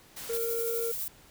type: noise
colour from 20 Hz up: white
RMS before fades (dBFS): -41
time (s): 0.16-0.38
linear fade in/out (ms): 10
type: tone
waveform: triangle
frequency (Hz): 462.1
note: A#4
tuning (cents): -15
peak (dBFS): -28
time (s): 0.29-0.92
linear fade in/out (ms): 10
type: noise with tremolo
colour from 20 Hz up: violet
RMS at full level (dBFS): -33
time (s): 0.33-1.08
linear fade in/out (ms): 2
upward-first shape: triangle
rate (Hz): 12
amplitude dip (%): 35
effects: pink hiss -56 dBFS RMS until 1.3 s